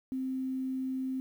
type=tone with quantisation; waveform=sine; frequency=261.6 Hz; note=C4; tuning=in tune; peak=-31 dBFS; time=0.12-1.2 s; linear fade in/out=0 ms; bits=10; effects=none